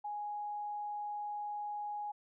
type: tone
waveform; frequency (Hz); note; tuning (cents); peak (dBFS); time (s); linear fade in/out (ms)
sine; 830.6; G#5; 0; -37; 0.04-2.12; 10
effects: none